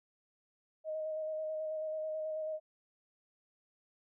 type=tone with vibrato; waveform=sine; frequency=625 Hz; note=D#5; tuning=8 cents sharp; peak=-35 dBFS; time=0.84-2.6 s; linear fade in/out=50 ms; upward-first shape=square; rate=9.2 Hz; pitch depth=14 cents each way; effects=none

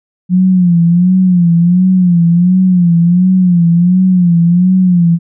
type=tone with vibrato; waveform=sine; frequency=177.5 Hz; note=F3; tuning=28 cents sharp; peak=-5 dBFS; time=0.29-5.19 s; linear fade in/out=50 ms; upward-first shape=sine; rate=1.4 Hz; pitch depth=90 cents each way; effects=none

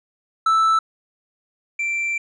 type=tone pair in turn; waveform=triangle; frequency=1318.5 / 2349 Hz; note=E6 / D7; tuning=0 / 0 cents; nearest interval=minor seventh; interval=1000 cents; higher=second; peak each=-12 / -19 dBFS; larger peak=first; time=0.46-0.79 / 1.79-2.18 s; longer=second; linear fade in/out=5 ms; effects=resampled to 22050 Hz

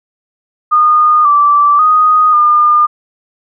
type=tone with pitch steps; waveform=sine; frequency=1224 / 1165 / 1244 / 1208 Hz; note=D#6 / D6 / D#6 / D6; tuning=-29 / -14 / -1 / +48 cents; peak=-5 dBFS; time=0.71-2.87 s; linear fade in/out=20 ms; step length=540 ms; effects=none

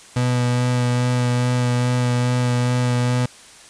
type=tone with vibrato; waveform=35% pulse; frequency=123.47 Hz; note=B2; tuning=in tune; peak=-15 dBFS; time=0.16-3.26 s; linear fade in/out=5 ms; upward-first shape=sine; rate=2.4 Hz; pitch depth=14 cents each way; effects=white hiss -44 dBFS RMS until 3.69 s + resampled to 22050 Hz

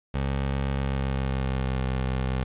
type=tone with pitch glide; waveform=20% pulse; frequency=68.1 to 64.87 Hz; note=C#2 to C2; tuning=-30 to -14 cents; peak=-20 dBFS; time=0.14-2.44 s; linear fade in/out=5 ms; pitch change=-84 cents; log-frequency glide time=0.72-1.84 s; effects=resampled to 8000 Hz + 9-bit

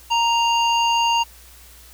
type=harmonic tone with a mistuned harmonic; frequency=932.3 Hz; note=A#5; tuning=in tune; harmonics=1 / 3 / 5 / 7; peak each=-17 / -21 / -32 / -32 dBFS; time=0.1-1.24 s; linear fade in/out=20 ms; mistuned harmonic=5; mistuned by=+19 cents; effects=added 60 Hz sine -47 dBFS peak until 1.93 s + white hiss -47 dBFS RMS until 1.93 s

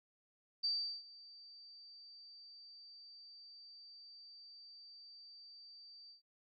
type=tone with ADSR envelope; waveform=sine; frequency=4642 Hz; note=D8; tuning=21 cents flat; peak=-32 dBFS; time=0.63-6.22 s; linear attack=16 ms; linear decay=380 ms; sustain=-22 dB; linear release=120 ms; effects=none

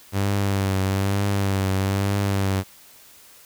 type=tone with vibrato; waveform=sawtooth; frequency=98 Hz; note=G2; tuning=in tune; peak=-16 dBFS; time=0.12-2.64 s; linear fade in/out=50 ms; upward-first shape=triangle; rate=1.1 Hz; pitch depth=50 cents each way; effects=white hiss -49 dBFS RMS until 3.45 s

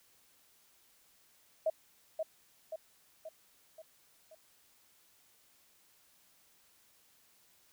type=tone with echo; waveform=sine; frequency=637 Hz; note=D#5; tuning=41 cents sharp; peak=-27 dBFS; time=1.66-1.7 s; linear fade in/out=5 ms; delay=530 ms; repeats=5; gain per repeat=-5 dB; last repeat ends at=4.35 s; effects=white hiss -67 dBFS RMS until 7.72 s

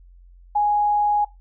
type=tone; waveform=sine; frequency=830 Hz; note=G#5; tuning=1 cent flat; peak=-16 dBFS; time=0.55-1.25 s; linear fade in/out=10 ms; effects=noise-tail reverb RT60 0.2 s tail -17 dB re dry + added 44 Hz sine -45 dBFS peak until 1.4 s

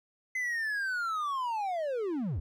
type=linear sweep; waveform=triangle; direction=down; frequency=2056 to 61.3 Hz; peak=-28 dBFS; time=0.35-2.4 s; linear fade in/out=5 ms; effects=none

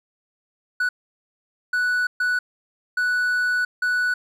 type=tone bursts at uneven times; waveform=triangle; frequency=1480 Hz; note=F#6; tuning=in tune; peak=-17 dBFS; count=5; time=0.8-0.89 / 1.73-2.07 / 2.2-2.39 / 2.97-3.65 / 3.82-4.14 s; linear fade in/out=5 ms; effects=none

